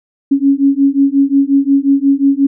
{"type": "beating tone pair", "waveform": "sine", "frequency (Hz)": [274.1, 279.7], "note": ["C#4", "C#4"], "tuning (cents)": [-19, 16], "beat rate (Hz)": 5.6, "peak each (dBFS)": -11, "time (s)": [0.31, 2.47], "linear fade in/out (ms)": 10, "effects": []}